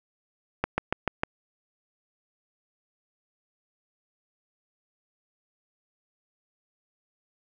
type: slowing click train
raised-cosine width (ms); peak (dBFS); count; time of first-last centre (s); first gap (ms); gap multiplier
0.5; -9; 5; 0.64-1.235; 140; 1.04
effects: none